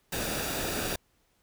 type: noise with comb filter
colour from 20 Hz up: pink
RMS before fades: -32 dBFS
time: 0.12-0.96 s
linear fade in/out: 5 ms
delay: 0.95 ms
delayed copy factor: -0.5
effects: pink hiss -70 dBFS RMS until 1.42 s